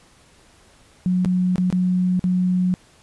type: tone with dropouts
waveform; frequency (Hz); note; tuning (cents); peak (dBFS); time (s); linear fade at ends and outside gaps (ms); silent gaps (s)
sine; 182.1; F#3; -27; -16; 1.06-2.74; 0; 1.248-1.258 / 1.558-1.581 / 1.702-1.726 / 2.194-2.241
effects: pink hiss -53 dBFS RMS until 3.02 s + resampled to 24000 Hz